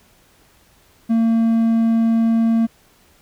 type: tone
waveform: triangle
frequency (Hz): 227.4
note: A#3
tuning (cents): -43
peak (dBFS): -11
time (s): 1.09-2.67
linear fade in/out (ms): 20
effects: pink hiss -54 dBFS RMS until 3.21 s